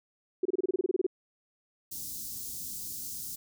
sine tone bursts, 370 Hz, F#4, in tune, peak -23 dBFS, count 13, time 0.43-1.066 s, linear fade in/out 5 ms, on 24 ms, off 27 ms
white band-stop noise, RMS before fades -39 dBFS, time 1.91-3.36 s, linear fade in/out 10 ms, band 290 to 5000 Hz, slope 24 dB/octave
effects none

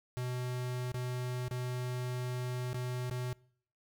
square tone with dropouts, 125 Hz, B2, 21 cents sharp, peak -35 dBFS, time 0.17-3.33 s, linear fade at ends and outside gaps 0 ms, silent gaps 0.918-0.943 / 1.482-1.511 / 2.731-2.744 / 3.098-3.111 s, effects noise-tail reverb RT60 0.6 s tail -24 dB re dry

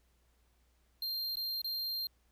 square tone with dropouts, 4186 Hz, C8, in tune, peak -35 dBFS, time 1.02-2.07 s, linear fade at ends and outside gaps 2 ms, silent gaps 1.356-1.369 / 1.617-1.644 s, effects added 60 Hz sine -69 dBFS peak until 2.31 s + pink hiss -75 dBFS RMS until 2.31 s

